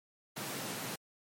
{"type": "high-pass noise", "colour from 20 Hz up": "pink", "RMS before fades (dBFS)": -40, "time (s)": [0.36, 0.96], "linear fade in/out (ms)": 10, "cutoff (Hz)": 110, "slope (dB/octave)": 96, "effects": ["MP3 64 kbps"]}